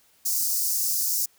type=high-pass noise; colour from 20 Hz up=white; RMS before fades=-25 dBFS; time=0.25-1.26 s; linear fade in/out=10 ms; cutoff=4900 Hz; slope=48 dB/octave; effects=white hiss -61 dBFS RMS until 1.38 s